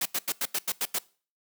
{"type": "noise bursts", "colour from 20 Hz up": "white", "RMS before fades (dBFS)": -28, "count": 8, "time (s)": [0.01, 0.987], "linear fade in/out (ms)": 5, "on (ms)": 46, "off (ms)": 87, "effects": ["noise-tail reverb RT60 0.4 s tail -22 dB re dry", "high-pass 200 Hz 12 dB/octave"]}